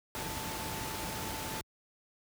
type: tone in noise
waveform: sine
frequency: 882 Hz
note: A5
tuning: 4 cents sharp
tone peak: -44 dBFS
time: 0.15-1.61 s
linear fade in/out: 0 ms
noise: pink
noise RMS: -38 dBFS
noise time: 0.15-1.61 s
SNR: -9 dB
effects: high-pass 60 Hz 12 dB/octave